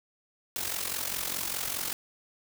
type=noise with amplitude modulation; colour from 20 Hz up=white; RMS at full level=-30 dBFS; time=0.56-1.93 s; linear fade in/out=0 ms; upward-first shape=sine; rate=44.9 Hz; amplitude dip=70%; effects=none